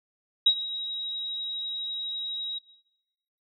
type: tone with ADSR envelope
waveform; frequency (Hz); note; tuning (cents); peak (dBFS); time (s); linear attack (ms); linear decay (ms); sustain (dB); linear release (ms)
sine; 3822; A#7; +43; -14; 0.46-2.59; 7; 76; -16; 13
effects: noise-tail reverb RT60 1.0 s tail -20 dB re dry